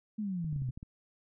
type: exponential sweep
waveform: sine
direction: down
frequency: 220.6 to 121 Hz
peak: -32 dBFS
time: 0.18-0.71 s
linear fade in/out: 10 ms
type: clicks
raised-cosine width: 5 ms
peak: -31 dBFS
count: 7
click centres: 0.446 / 0.528 / 0.562 / 0.62 / 0.69 / 0.775 / 0.829 s
effects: none